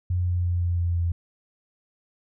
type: tone with pitch steps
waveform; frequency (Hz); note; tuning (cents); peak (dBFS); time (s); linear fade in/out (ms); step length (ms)
sine; 89.4 / 88.63 / 87.86 / 87.11 / 86.35 / 85.61; F2 / F2 / F2 / F2 / F2 / F2; +41 / +26 / +11 / -4 / -19 / -34; -21; 0.1-1.12; 5; 170
effects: none